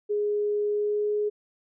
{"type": "tone with pitch glide", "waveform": "sine", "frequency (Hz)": [415.4, 418.3], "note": ["G#4", "G#4"], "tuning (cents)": [0, 12], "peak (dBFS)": -23, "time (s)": [0.09, 1.3], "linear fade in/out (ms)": 20, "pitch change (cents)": 12, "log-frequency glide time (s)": [0.68, 1.12], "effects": []}